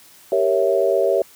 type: chord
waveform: sine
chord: G diminished seventh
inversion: none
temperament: equal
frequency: 392 / 466.2 / 554.4 / 659.3 Hz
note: G4 / Bb4 / Db5 / Fb5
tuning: 0 / 0 / 0 / 0 cents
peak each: -20 / -22 / -19 / -21 dBFS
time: 0.32-1.22 s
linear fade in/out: 2 ms
effects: white hiss -48 dBFS RMS until 1.35 s + high-pass 60 Hz 12 dB/octave